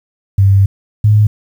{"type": "tone pair in turn", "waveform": "sine", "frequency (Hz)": [98, 105.81], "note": ["G2", "G#2"], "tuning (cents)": [0, 33], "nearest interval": "minor second", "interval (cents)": 133, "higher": "second", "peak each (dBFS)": -5, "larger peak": "neither", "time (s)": [[0.38, 0.66], [1.04, 1.27]], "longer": "first", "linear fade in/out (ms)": 5, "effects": ["7-bit"]}